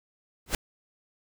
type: noise with exponential growth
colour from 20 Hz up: pink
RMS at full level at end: -21 dBFS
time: 0.46-0.55 s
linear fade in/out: 2 ms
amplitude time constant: 18 ms
effects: none